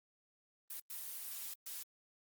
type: noise bursts at uneven times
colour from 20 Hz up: blue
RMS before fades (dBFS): -45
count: 3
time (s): 0.7-0.8 / 0.9-1.54 / 1.66-1.83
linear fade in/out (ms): 5
effects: Opus 32 kbps